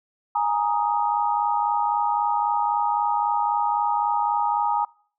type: chord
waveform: sine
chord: Ab suspended second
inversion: none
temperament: just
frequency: 830.6 / 934.4 / 1245.9 Hz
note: Ab5 / Bb5 / Eb6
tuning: 0 / +4 / +2 cents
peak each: -23 / -23 / -28 dBFS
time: 0.35-4.85 s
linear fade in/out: 5 ms
effects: noise-tail reverb RT60 0.5 s tail -25 dB re dry